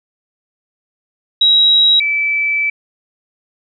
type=tone pair in turn; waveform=sine; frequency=3848 / 2313 Hz; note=B7 / D7; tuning=-46 / -27 cents; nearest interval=major sixth; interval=881 cents; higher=first; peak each=-7 / -13 dBFS; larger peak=first; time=1.41-2 / 2-2.7 s; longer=second; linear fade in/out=5 ms; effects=none